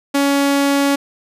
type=tone; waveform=sawtooth; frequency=280.4 Hz; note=C#4; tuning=20 cents sharp; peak=-9 dBFS; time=0.14-0.96 s; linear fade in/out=10 ms; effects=resampled to 32000 Hz